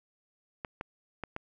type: clicks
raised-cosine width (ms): 0.5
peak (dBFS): -21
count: 4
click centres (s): 0.648 / 0.811 / 1.237 / 1.364
effects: none